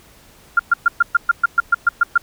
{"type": "tone bursts", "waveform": "sine", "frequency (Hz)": 1396.9, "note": "F6", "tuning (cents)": 0, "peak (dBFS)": -8, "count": 12, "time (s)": [0.57, 2.178], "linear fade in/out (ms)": 5, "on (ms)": 24, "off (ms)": 120, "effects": ["pink hiss -48 dBFS RMS until 2.22 s"]}